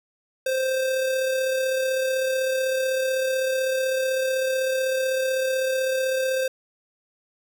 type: tone with amplitude modulation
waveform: square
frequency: 523.3 Hz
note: C5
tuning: in tune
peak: -21 dBFS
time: 0.46-6.48 s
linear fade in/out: 5 ms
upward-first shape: sine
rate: 35.9 Hz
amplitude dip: 30%
effects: none